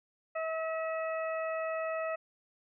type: harmonic tone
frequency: 644 Hz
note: E5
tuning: 41 cents flat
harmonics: 1 / 2 / 3 / 4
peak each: -33 / -39 / -43 / -45 dBFS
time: 0.35-2.16 s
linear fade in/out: 10 ms
effects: none